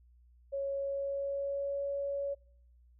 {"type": "tone with pitch glide", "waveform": "sine", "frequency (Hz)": [553, 561], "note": ["C#5", "C#5"], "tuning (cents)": [-4, 21], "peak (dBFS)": -32, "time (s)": [0.52, 2.35], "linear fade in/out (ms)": 20, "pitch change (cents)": 25, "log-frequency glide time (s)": [0.71, 1.83], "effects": ["noise-tail reverb RT60 0.7 s tail -25 dB re dry", "added 60 Hz sine -59 dBFS peak until 2.99 s"]}